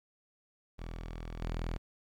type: tone with level steps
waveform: sawtooth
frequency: 41.2 Hz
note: E1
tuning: in tune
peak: -36 / -30 dBFS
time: 0.78-1.78 s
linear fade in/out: 20 ms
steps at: 1.42 s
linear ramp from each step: 2 ms
effects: low-pass 5000 Hz 12 dB/octave + 11-bit